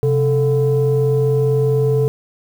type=tone pair together; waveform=sine; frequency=131.84 / 440 Hz; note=C3 / A4; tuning=+14 / 0 cents; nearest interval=octave + major sixth; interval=2086 cents; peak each=-14 dBFS; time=0.03-2.08 s; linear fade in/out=0 ms; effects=tanh soft clip ceiling -8 dBFS + 7-bit